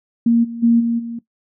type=tone with level steps; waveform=sine; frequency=233.1 Hz; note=A#3; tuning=in tune; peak=-10 / -25 / -9 / -15 / -24 dBFS; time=0.26-1.19 s; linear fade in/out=5 ms; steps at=0.43 / 0.62 / 0.79 / 0.98 s; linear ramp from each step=20 ms; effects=noise-tail reverb RT60 0.1 s tail -17 dB re dry